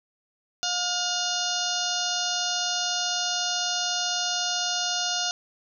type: harmonic tone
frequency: 714 Hz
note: F5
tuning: 38 cents sharp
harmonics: 1 / 2 / 4 / 5 / 6 / 7 / 8 / 9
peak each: -33 / -33 / -33 / -33 / -33 / -33 / -33 / -33 dBFS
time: 0.63-5.31 s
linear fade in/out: 0 ms
effects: none